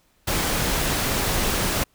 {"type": "noise", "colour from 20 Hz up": "pink", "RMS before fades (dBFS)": -23, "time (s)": [0.27, 1.84], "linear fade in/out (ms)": 10, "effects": ["pink hiss -63 dBFS RMS until 1.94 s"]}